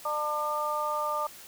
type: harmonic tone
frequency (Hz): 300.1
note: D4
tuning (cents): +38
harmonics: 2 / 3 / 4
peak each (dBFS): -33 / -33 / -30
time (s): 0.05-1.27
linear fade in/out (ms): 5
effects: white hiss -48 dBFS RMS until 1.47 s